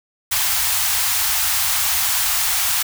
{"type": "band-stop noise", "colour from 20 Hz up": "white", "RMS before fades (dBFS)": -19, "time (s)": [0.31, 2.83], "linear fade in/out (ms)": 10, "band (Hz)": [110, 710], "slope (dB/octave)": 48, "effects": []}